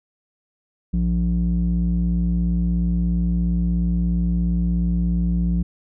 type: tone with low-pass filter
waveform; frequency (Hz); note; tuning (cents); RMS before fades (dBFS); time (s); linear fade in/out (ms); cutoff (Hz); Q
square; 58.5; A#1; +7; -20; 0.93-5.63; 10; 200; 4.2
effects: none